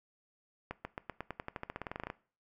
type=accelerating click train; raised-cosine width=0.5 ms; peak=-23 dBFS; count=20; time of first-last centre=0.71-2.101 s; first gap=140 ms; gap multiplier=0.92; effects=noise-tail reverb RT60 0.4 s tail -19 dB re dry